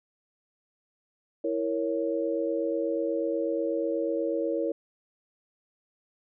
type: chord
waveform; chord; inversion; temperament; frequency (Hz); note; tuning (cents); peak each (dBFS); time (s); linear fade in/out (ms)
sine; A# diminished; second; equal; 329.6 / 466.2 / 554.4; E4 / A#4 / C#5; 0 / 0 / 0; -30; 1.44-4.72; 5
effects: none